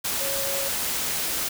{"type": "tone in noise", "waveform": "sine", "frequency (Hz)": 551, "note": "C#5", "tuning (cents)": -11, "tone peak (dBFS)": -31, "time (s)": [0.2, 0.69], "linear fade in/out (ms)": 10, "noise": "white", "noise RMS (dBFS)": -27, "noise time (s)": [0.04, 1.49], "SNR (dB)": -7, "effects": []}